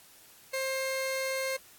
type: tone pair together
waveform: sawtooth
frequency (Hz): 530.5 / 1061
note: C5 / C6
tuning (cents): +24 / +24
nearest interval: octave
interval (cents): 1200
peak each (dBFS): -27 / -29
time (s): 0.53-1.57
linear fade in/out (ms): 10
effects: white hiss -56 dBFS RMS until 1.78 s + AAC 64 kbps

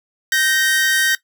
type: tone pair together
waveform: sawtooth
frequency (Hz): 1553.3 / 1864.7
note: G6 / A#6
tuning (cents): -16 / 0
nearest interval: minor third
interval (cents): 316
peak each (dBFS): -14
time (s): 0.32-1.15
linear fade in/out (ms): 2
effects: noise-tail reverb RT60 0.1 s tail -17 dB re dry

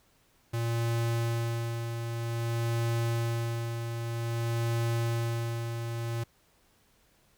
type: tone with tremolo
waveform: square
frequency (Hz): 116.3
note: A#2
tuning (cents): -4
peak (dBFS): -27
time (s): 0.53-6.24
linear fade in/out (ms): 10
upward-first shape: sine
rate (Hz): 0.52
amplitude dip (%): 50
effects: pink hiss -66 dBFS RMS until 7.37 s

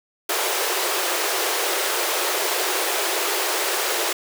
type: high-pass noise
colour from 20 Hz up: pink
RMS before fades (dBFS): -23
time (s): 0.29-4.13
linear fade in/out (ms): 5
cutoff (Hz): 340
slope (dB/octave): 96
effects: none

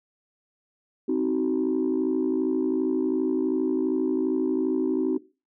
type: chord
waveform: sine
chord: C diminished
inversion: none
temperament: just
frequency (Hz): 261.6 / 314 / 376.7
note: C4 / Eb4 / Gb4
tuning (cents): 0 / +16 / +31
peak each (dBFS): -25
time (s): 1.08-5.18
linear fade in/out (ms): 10
effects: noise-tail reverb RT60 0.3 s tail -19 dB re dry + tanh soft clip ceiling -16 dBFS

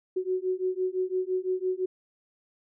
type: beating tone pair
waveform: sine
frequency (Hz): 367.8 / 373.7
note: F#4 / F#4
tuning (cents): -10 / +17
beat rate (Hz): 5.9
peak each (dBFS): -29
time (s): 0.16-1.86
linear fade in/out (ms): 10
effects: none

